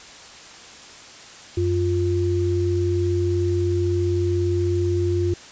sine tone pair together, 92.8 / 350.4 Hz, F#2 / F4, +6 / +6 cents, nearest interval octave + major seventh, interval 2300 cents, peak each -21 dBFS, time 1.57-5.34 s, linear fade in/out 5 ms, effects white hiss -42 dBFS RMS until 5.51 s + resampled to 16000 Hz

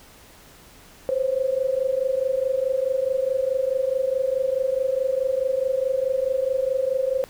sine tone pair together, 513.3 / 538 Hz, C5 / C5, -33 / +48 cents, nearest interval minor second, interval 81 cents, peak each -23 dBFS, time 1.09-7.24 s, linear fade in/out 0 ms, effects pink hiss -49 dBFS RMS until 7.29 s

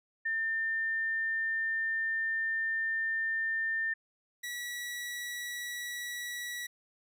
sine / sawtooth tone pair in turn, 1800 / 1937.5 Hz, A6 / B6, +39 / -34 cents, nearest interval minor second, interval 127 cents, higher second, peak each -29 / -33 dBFS, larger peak first, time 0.25-3.94 / 4.43-6.67 s, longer first, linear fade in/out 10 ms, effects none

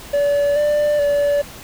triangle tone with pitch steps, 574 / 592 / 576 Hz, D5 / D5 / D5, -40 / +14 / -34 cents, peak -12 dBFS, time 0.13-1.42 s, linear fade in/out 10 ms, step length 430 ms, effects pink hiss -37 dBFS RMS until 1.63 s

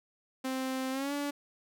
sawtooth tone with pitch glide, 261.6 to 286.9 Hz, C4 to D4, 0 to -40 cents, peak -28 dBFS, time 0.44-1.31 s, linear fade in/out 10 ms, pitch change +160 cents, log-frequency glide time 0.91-1.13 s, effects none

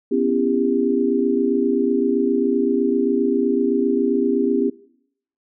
sine chord, C# half-diminished seventh, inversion third, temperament just, 249.5 / 277.2 / 332.6 / 399.1 Hz, B3 / C#4 / E4 / G4, +18 / 0 / +16 / +31 cents, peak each -21 / -22 / -24 / -20 dBFS, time 0.11-4.7 s, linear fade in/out 10 ms, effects noise-tail reverb RT60 0.7 s tail -21 dB re dry

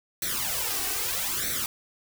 white noise with flanger, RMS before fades -29 dBFS, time 0.22-1.66 s, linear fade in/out 2 ms, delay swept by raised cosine 0.5 to 2.7 ms, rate 0.79 Hz, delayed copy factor +0.85, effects none

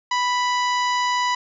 harmonic tone, 987.8 Hz, B5, in tune, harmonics 1 / 2 / 3 / 4 / 5 / 6 / 7, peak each -20 / -26 / -31 / -33 / -34 / -39 / -38 dBFS, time 0.11-1.35 s, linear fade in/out 5 ms, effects none

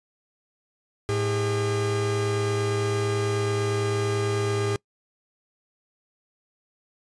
45% pulse tone pair together, 108.1 / 403.4 Hz, A2 / G4, -30 / +50 cents, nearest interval octave + major seventh, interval 2280 cents, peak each -26 dBFS, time 1.09-4.76 s, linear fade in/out 0 ms, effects noise-tail reverb RT60 0.1 s tail -24 dB re dry + resampled to 22050 Hz

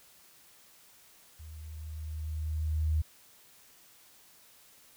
sine tone with level ramp, 77.78 Hz, D#2, in tune, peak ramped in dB -44 to -24 dBFS, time 1.39-3.02 s, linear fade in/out 10 ms, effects white hiss -59 dBFS RMS until 4.96 s

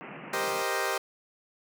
pink band-pass noise, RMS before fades -43 dBFS, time 0.01-0.62 s, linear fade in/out 0 ms, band 140 to 2800 Hz, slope 96 dB/octave
15% pulse chord, C minor seventh, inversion second, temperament equal, 392 / 466.2 / 523.3 / 622.3 Hz, G4 / Bb4 / C5 / Eb5, 0 / 0 / 0 / 0 cents, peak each -26 / -28 / -27 / -27 dBFS, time 0.33-0.98 s, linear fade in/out 5 ms
effects none

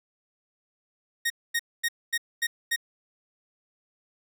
sawtooth tone bursts, 1864.7 Hz, A#6, in tune, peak -20 dBFS, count 6, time 1.25-2.762 s, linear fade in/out 10 ms, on 52 ms, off 240 ms, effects none

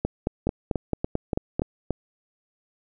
two click trains, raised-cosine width 2 ms, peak -11 / -10 dBFS, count 6 / 8, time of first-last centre 0.47-1.907 / 0.05-1.595 s, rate 3.48 / 4.53 Hz, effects none

